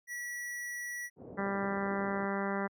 square tone, 1939 Hz, B6, 32 cents flat, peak -38 dBFS, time 0.07-1.1 s, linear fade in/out 50 ms
white low-pass noise, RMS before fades -47 dBFS, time 1.16-2.28 s, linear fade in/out 50 ms, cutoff 540 Hz, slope 24 dB/octave
harmonic tone, 197.6 Hz, G3, 14 cents sharp, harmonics 1 / 2 / 3 / 4 / 5 / 6 / 7 / 8 / 9 / 10, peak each -35 / -38 / -40 / -41 / -42 / -43 / -43 / -44 / -45 / -45 dBFS, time 1.37-2.68 s, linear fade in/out 20 ms
effects high-pass 100 Hz 12 dB/octave

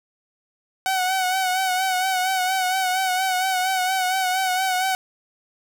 sawtooth tone with vibrato, 748 Hz, F#5, 19 cents sharp, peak -16 dBFS, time 0.86-4.95 s, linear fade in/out 0 ms, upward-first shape sine, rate 4.3 Hz, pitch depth 43 cents each way, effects none

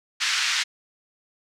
pink band-pass noise, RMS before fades -24 dBFS, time 0.2-0.64 s, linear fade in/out 20 ms, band 1500 to 6400 Hz, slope 24 dB/octave, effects none

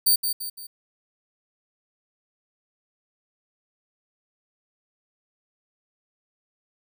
5% pulse tone with echo, 4595 Hz, D8, 39 cents flat, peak -9 dBFS, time 0.06-0.16 s, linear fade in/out 10 ms, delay 170 ms, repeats 3, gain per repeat -7 dB, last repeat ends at 0.67 s, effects none

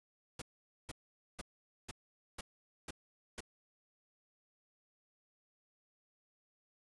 pink noise bursts, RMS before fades -44 dBFS, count 7, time 0.39-3.406 s, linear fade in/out 5 ms, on 28 ms, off 470 ms, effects resampled to 24000 Hz

